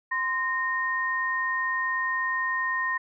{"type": "tone pair together", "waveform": "sine", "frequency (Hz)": [1037.2, 1848], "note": ["C6", "A#6"], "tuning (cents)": [-15, -16], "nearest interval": "minor seventh", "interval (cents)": 999, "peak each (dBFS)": [-29, -26], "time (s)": [0.11, 2.98], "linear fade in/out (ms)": 10, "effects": []}